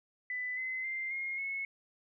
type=tone with pitch steps; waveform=sine; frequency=1997 / 2044 / 2091 / 2140 / 2190 Hz; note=B6 / C7 / C7 / C7 / C#7; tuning=+19 / -41 / -2 / +38 / -22 cents; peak=-34 dBFS; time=0.3-1.65 s; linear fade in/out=2 ms; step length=270 ms; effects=none